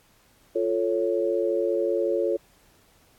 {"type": "chord", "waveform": "sine", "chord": "F augmented", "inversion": "none", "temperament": "equal", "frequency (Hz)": [349.2, 440, 554.4], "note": ["F4", "A4", "C#5"], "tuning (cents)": [0, 0, 0], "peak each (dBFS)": -26, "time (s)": [0.55, 2.37], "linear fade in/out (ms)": 10, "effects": ["pink hiss -60 dBFS RMS until 3.18 s", "AAC 64 kbps"]}